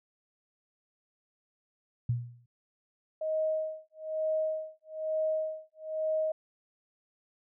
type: tone with exponential decay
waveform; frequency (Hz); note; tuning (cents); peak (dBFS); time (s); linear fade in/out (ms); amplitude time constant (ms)
sine; 120; B2; -49; -23; 2.09-2.46; 5; 80
type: tone with tremolo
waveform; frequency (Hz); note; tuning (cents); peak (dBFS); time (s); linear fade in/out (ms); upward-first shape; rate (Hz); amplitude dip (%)
sine; 628; D#5; +16; -26; 3.21-6.32; 5; sine; 1.1; 100
effects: none